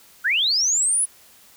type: linear sweep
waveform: sine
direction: up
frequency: 1396.9 to 10420 Hz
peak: -17 dBFS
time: 0.24-1.06 s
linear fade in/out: 20 ms
effects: white hiss -51 dBFS RMS until 1.56 s